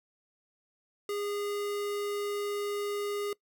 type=tone; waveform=square; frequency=409.3 Hz; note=G#4; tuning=25 cents flat; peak=-32 dBFS; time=1.09-3.33 s; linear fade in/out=2 ms; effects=noise-tail reverb RT60 0.1 s tail -22 dB re dry